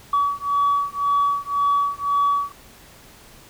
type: beating tone pair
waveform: sine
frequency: 1137 / 1138.9 Hz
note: C#6 / C#6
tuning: +44 / +46 cents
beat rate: 1.9 Hz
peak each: -20 dBFS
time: 0.13-2.52 s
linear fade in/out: 5 ms
effects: tanh soft clip ceiling -12 dBFS + pink hiss -47 dBFS RMS until 3.49 s